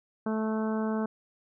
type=harmonic tone; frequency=218.6 Hz; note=A3; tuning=11 cents flat; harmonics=1 / 2 / 3 / 4 / 5 / 6 / 7; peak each=-28 / -34 / -38 / -40 / -42 / -44 / -45 dBFS; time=0.26-1.06 s; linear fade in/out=5 ms; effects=none